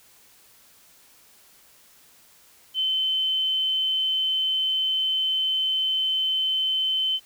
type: tone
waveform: sine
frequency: 3067 Hz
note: G7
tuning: 38 cents flat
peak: -21 dBFS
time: 2.74-7.2 s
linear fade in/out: 50 ms
effects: white hiss -55 dBFS RMS until 7.25 s